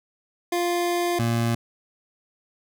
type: tone pair in turn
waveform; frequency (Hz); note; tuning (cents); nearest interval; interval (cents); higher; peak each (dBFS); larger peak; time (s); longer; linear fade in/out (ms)
25% pulse; 349 / 116.46; F4 / A#2; -1 / -1; octave + perfect fifth; 1900; first; -18 / -17; second; 0.52-1.19 / 1.19-1.55; first; 5
effects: none